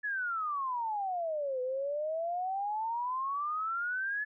sine exponential two-way sweep, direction down then up, 1727 to 500 to 1727 Hz, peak -31 dBFS, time 0.03-4.25 s, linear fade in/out 20 ms, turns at 1.61 s, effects none

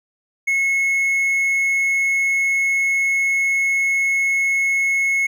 triangle tone, 2182 Hz, C#7, 28 cents flat, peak -14 dBFS, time 0.47-5.27 s, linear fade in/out 10 ms, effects none

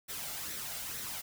white noise with flanger, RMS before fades -40 dBFS, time 0.08-1.22 s, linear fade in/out 20 ms, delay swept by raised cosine 0.51 to 1.47 ms, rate 2.2 Hz, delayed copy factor +0.5, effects none

